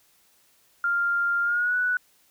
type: tone with pitch glide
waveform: sine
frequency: 1396.9 to 1480 Hz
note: F6 to F#6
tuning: 0 to 0 cents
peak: -21 dBFS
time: 0.84-1.97 s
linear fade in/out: 2 ms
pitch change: +100 cents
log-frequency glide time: 1.43-1.76 s
effects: white hiss -62 dBFS RMS until 2.3 s